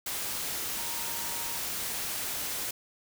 sine tone in noise, 932.3 Hz, A#5, in tune, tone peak -44 dBFS, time 0.78-1.58 s, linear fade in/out 5 ms, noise white, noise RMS -34 dBFS, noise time 0.06-2.71 s, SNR -13 dB, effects none

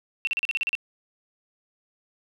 sine tone bursts, 2700 Hz, E7, 41 cents sharp, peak -22 dBFS, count 9, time 0.25-0.752 s, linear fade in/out 0 ms, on 22 ms, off 38 ms, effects none

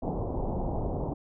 pink low-pass noise, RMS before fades -31 dBFS, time 0.02-1.14 s, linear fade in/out 10 ms, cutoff 900 Hz, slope 48 dB/octave, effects none

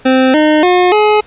25% pulse tone with pitch steps, 260.4 / 306.1 / 359.9 / 423 Hz, C4 / D#4 / F#4 / G#4, -8 / -28 / -48 / +32 cents, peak -3 dBFS, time 0.05-1.21 s, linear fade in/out 10 ms, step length 290 ms, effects pink hiss -41 dBFS RMS until 1.26 s + resampled to 8000 Hz

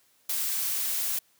blue noise, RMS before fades -29 dBFS, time 0.29-1.19 s, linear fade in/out 5 ms, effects white hiss -65 dBFS RMS until 1.39 s + high-pass 80 Hz 12 dB/octave

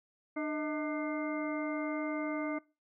harmonic tone with a mistuned harmonic, 300.2 Hz, D4, 38 cents sharp, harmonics 1 / 2 / 3 / 4 / 5 / 7, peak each -34 / -39 / -47 / -44 / -48 / -43 dBFS, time 0.36-2.59 s, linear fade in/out 10 ms, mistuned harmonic 2, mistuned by +74 cents, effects noise-tail reverb RT60 0.3 s tail -23 dB re dry

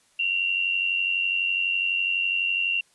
sine tone pair together, 2738 / 2830 Hz, F7 / F7, -35 / +22 cents, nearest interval minor second, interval 57 cents, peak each -23 / -28 dBFS, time 0.19-2.81 s, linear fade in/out 5 ms, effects white hiss -62 dBFS RMS until 2.94 s + resampled to 24000 Hz

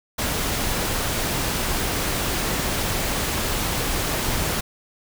pink noise, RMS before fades -24 dBFS, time 0.18-4.61 s, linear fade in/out 10 ms, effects none

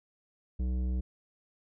sine tone with tanh clipping, 62.6 Hz, B1, 24 cents sharp, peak -30 dBFS, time 0.59-1.01 s, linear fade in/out 10 ms, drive 12 dB, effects none

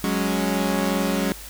sawtooth chord, F# suspended second, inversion none, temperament equal, 185 / 207.7 / 277.2 Hz, F#3 / G#3 / C#4, 0 / 0 / 0 cents, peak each -21 / -21 / -22 dBFS, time 0.04-1.32 s, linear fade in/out 0 ms, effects added 50 Hz sine -41 dBFS peak until 1.49 s + white hiss -40 dBFS RMS until 1.49 s

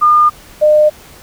sine tone pair in turn, 1212 / 606 Hz, D#6 / D#5, -46 / -46 cents, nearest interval octave, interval 1200 cents, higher first, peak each -5 dBFS, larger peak neither, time 0.01-0.3 / 0.61-0.9 s, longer neither, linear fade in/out 20 ms, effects pink hiss -39 dBFS RMS until 1.22 s

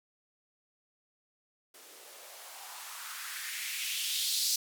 violet noise with band-pass filter sweep, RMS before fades -37 dBFS, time 1.74-4.56 s, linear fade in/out 5 ms, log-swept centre 350 to 4900 Hz, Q 2.6, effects none

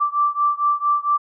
sine beating tone pair, 1169 / 1173.4 Hz, D6 / D6, -8 / -2 cents, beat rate 4.4 Hz, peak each -19 / -20 dBFS, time 0-1.18 s, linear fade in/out 20 ms, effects none

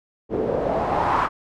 white noise with low-pass filter sweep, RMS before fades -22 dBFS, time 0.29-1.29 s, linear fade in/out 50 ms, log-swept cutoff 410 to 1200 Hz, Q 3, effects none

